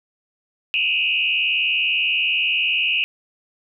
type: tone with frequency modulation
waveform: sine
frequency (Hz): 2700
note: E7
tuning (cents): +41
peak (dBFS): -17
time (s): 0.74-3.04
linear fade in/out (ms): 0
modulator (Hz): 79.8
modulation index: 2.9
effects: none